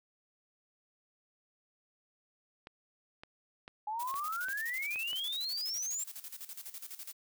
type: clicks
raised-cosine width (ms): 0.3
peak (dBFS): -31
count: 7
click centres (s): 2.671 / 3.235 / 3.679 / 4.141 / 4.485 / 4.959 / 5.131
type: exponential sweep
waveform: sine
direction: up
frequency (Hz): 830.6 to 7530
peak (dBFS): -34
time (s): 3.87-6.04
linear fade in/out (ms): 5
type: noise with tremolo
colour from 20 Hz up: blue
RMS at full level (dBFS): -44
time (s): 3.99-7.13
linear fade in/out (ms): 10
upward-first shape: square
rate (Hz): 12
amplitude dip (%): 75
effects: none